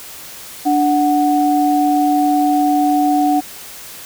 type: tone pair together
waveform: sine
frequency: 293.7 / 740 Hz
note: D4 / F#5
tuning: 0 / 0 cents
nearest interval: octave + major third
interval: 1600 cents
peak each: -14 / -14 dBFS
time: 0.65-3.41 s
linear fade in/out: 20 ms
effects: white hiss -34 dBFS RMS until 4.05 s